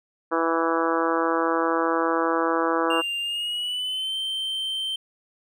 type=harmonic tone; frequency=164.81 Hz; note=E3; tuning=in tune; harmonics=2 / 3 / 4 / 5 / 6 / 7 / 8 / 9 / 10; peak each=-26 / -26 / -31 / -32 / -29 / -28 / -30 / -33 / -37 dBFS; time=0.31-3.02 s; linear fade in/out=20 ms
type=tone with pitch glide; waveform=triangle; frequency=2794 to 3118 Hz; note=F7 to G7; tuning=0 to -10 cents; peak=-24 dBFS; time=2.9-4.96 s; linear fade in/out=5 ms; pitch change=+190 cents; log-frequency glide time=3.21-4.16 s
effects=none